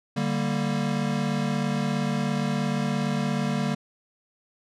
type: chord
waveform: square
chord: G minor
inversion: second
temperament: equal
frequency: 146.83 / 196 / 233.1 Hz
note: D3 / G3 / Bb3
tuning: 0 / 0 / 0 cents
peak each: -29 dBFS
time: 0.16-3.75 s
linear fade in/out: 10 ms
effects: low-pass 7000 Hz 12 dB/octave